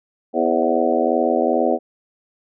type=harmonic tone with a mistuned harmonic; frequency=82.41 Hz; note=E2; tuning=in tune; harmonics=3 / 4 / 5 / 6 / 7 / 8 / 9; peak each=-23 / -23 / -23 / -23 / -23 / -23 / -23 dBFS; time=0.33-1.79 s; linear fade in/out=50 ms; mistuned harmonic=6; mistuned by=+57 cents; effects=none